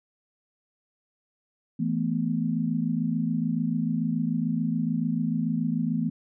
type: chord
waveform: sine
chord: E suspended fourth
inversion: none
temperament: equal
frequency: 164.81 / 220 / 246.9 Hz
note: E3 / A3 / B3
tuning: 0 / 0 / 0 cents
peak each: -28 dBFS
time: 1.79-6.1 s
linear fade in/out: 10 ms
effects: none